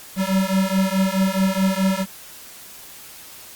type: beating tone pair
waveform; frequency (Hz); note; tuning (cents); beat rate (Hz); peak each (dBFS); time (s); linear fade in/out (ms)
square; 188.8 / 193.5; F#3 / G3; +35 / -22; 4.7; -21; 0.16-2.06; 50
effects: white hiss -41 dBFS RMS until 3.55 s + Opus 48 kbps